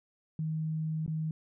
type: tone with dropouts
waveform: sine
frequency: 157.6 Hz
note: D#3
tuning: 23 cents sharp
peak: -30 dBFS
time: 0.39-1.31 s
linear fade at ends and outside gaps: 2 ms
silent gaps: 1.063-1.078 s
effects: none